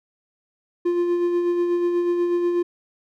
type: tone with tremolo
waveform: triangle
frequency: 349.2 Hz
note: F4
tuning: in tune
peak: -15 dBFS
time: 0.85-2.63 s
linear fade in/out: 10 ms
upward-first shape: sine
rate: 8.2 Hz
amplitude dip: 35%
effects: none